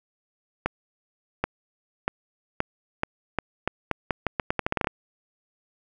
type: accelerating click train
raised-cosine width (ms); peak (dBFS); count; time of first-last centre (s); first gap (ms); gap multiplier
0.5; -8; 19; 0.66-4.872; 780; 0.82
effects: none